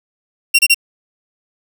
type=tone bursts; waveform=sawtooth; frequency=2749 Hz; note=F7; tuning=28 cents flat; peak=-4 dBFS; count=3; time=0.54-0.745 s; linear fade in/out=10 ms; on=49 ms; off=29 ms; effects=none